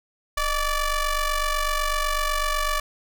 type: ring-modulated tone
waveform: sawtooth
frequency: 587 Hz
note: D5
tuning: 1 cent flat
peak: -15 dBFS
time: 0.37-2.8 s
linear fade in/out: 5 ms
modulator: 563 Hz
effects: none